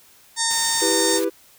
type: harmonic tone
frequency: 915 Hz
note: A#5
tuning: 32 cents flat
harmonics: 1 / 2 / 4 / 5 / 6 / 7 / 8 / 9 / 10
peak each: -28 / -28 / -28 / -28 / -28 / -28 / -28 / -28 / -28 dBFS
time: 0.36-1.21 s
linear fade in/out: 50 ms
type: noise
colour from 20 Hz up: white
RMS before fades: -33 dBFS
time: 0.5-1.25 s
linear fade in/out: 10 ms
type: chord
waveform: triangle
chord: E minor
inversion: none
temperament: just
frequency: 329.6 / 395.6 / 494.4 Hz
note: E4 / G4 / B4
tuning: 0 / +16 / +2 cents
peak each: -22 dBFS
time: 0.81-1.3 s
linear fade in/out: 20 ms
effects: white hiss -52 dBFS RMS until 1.58 s